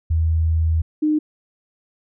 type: tone pair in turn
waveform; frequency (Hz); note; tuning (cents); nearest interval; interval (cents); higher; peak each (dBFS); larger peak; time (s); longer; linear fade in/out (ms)
sine; 80.8 / 305.1; E2 / D#4; -34 / -34; octave + major seventh; 2300; second; -15; neither; 0.1-0.82 / 1.02-1.19; first; 10
effects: none